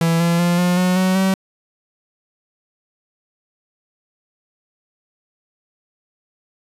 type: tone with pitch steps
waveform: 45% pulse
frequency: 166 / 169.88 / 173.85 / 177.91 / 182.07 / 186.33 / 190.68 Hz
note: E3 / F3 / F3 / F3 / F#3 / F#3 / G3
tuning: +12 / -48 / -8 / +32 / -28 / +12 / -48 cents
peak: -14 dBFS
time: 0.01-1.34 s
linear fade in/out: 2 ms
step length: 190 ms
effects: resampled to 32000 Hz + 8-bit